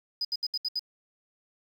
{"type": "tone bursts", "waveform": "triangle", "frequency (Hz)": 4978, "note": "D#8", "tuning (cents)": 0, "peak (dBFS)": -24, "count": 6, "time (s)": [0.21, 0.794], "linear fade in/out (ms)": 5, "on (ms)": 39, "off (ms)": 70, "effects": ["tanh soft clip ceiling -24 dBFS", "9-bit"]}